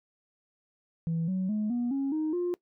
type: tone with pitch steps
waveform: sine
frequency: 164.81 / 187.14 / 212.5 / 241.3 / 274 / 311.1 / 353.3 Hz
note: E3 / F#3 / G#3 / B3 / C#4 / D#4 / F4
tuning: 0 / +20 / +40 / -40 / -20 / 0 / +20 cents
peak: -25 dBFS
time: 1.07-2.54 s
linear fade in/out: 0 ms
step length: 210 ms
effects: noise-tail reverb RT60 0.1 s tail -22 dB re dry + tanh soft clip ceiling -24 dBFS